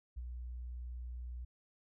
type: tone with ADSR envelope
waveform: sine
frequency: 60.9 Hz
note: B1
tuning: 24 cents flat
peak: -38 dBFS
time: 0.16-1.45 s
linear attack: 17 ms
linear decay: 37 ms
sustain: -3 dB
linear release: 8 ms
effects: none